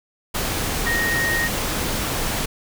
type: tone in noise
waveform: sine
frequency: 1864.7 Hz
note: A#6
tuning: in tune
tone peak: -20 dBFS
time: 0.86-1.48 s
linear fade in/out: 10 ms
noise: pink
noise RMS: -24 dBFS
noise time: 0.34-2.46 s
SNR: +1 dB
effects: none